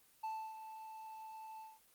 triangle tone with ADSR envelope, 880 Hz, A5, in tune, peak -36 dBFS, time 0.23-1.8 s, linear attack 10 ms, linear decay 290 ms, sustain -10 dB, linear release 200 ms, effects white hiss -68 dBFS RMS until 1.94 s + Opus 24 kbps

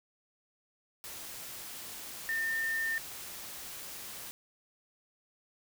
sine tone in noise, 1809 Hz, A6, 48 cents sharp, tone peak -30 dBFS, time 2.29-2.98 s, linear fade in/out 0 ms, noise white, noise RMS -44 dBFS, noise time 1.04-4.31 s, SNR +11 dB, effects none

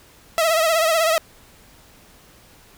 sawtooth tone with vibrato, 650 Hz, E5, 24 cents flat, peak -12 dBFS, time 0.38-1.18 s, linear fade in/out 0 ms, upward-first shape triangle, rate 16 Hz, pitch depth 82 cents each way, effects pink hiss -50 dBFS RMS until 2.77 s

